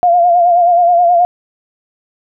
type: tone with vibrato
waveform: sine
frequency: 698.5 Hz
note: F5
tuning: in tune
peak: -6 dBFS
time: 0.03-1.25 s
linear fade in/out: 0 ms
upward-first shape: sine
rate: 9.4 Hz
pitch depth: 50 cents each way
effects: none